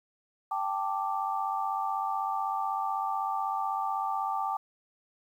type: chord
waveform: sine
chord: G suspended second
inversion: none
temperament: equal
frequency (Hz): 784 / 880 / 1174.7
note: G5 / A5 / D6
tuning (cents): 0 / 0 / 0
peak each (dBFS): -32 / -33 / -33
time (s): 0.51-4.57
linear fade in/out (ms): 5
effects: 10-bit